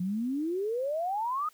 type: exponential sweep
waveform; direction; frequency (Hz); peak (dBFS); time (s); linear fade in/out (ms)
sine; up; 174.61 to 1277; -28; 0-1.49; 5
effects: white hiss -62 dBFS RMS until 1.53 s